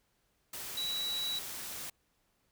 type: tone in noise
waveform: sine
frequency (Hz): 3911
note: B7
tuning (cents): -18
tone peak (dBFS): -33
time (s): 0.77-1.39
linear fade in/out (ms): 5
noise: white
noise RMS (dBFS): -42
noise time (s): 0.53-1.9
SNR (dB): +6
effects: pink hiss -75 dBFS RMS until 2.51 s